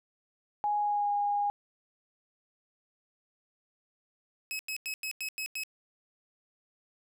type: tone with pitch glide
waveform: sine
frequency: 830.6 to 818.2 Hz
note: G#5 to G#5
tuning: 0 to -26 cents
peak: -26 dBFS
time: 0.64-1.5 s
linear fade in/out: 0 ms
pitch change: -26 cents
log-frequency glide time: 0.79-1.11 s
type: tone bursts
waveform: sawtooth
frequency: 2564 Hz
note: E7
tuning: 49 cents flat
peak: -30 dBFS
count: 7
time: 4.51-5.635 s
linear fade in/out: 0 ms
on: 81 ms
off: 93 ms
effects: none